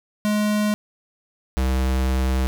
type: tone pair in turn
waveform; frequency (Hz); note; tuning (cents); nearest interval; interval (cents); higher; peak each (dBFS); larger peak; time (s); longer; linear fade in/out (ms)
square; 210 / 65.01; G#3 / C2; +19 / -11; octave + minor sixth; 2030; first; -19; neither; 0.25-0.74 / 1.57-2.47; second; 0
effects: none